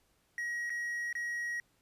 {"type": "tone with dropouts", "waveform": "triangle", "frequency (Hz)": 1900, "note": "A#6", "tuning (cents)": 33, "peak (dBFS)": -32, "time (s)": [0.38, 1.6], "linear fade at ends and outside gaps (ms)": 1, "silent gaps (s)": [[0.696, 0.702], [1.128, 1.152]], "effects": ["pink hiss -72 dBFS RMS until 1.81 s", "resampled to 32000 Hz"]}